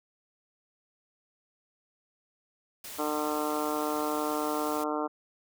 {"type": "noise", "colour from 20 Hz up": "white", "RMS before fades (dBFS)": -42, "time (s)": [2.84, 4.84], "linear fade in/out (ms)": 5}
{"type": "harmonic tone", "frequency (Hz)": 150.9, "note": "D3", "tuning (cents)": 47, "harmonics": [2, 3, 4, 5, 6, 7, 8, 9], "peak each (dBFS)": [-33, -35, -36, -37, -38, -38, -39, -40], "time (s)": [2.98, 5.08], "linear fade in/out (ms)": 20}
{"effects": []}